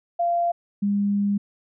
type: tone pair in turn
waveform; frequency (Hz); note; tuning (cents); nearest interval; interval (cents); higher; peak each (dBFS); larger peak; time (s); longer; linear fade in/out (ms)
sine; 690 / 202.3; F5 / G#3; -21 / -45; octave + major sixth; 2124; first; -19; neither; 0.19-0.52 / 0.82-1.38; second; 10
effects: none